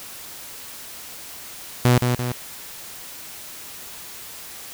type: tone with echo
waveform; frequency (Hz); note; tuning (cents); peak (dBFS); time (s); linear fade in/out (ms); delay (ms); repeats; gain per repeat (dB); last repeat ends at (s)
sawtooth; 123.1; B2; -5; -9; 1.85-1.98; 0; 170; 2; -5; 2.32
effects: white hiss -38 dBFS RMS until 4.73 s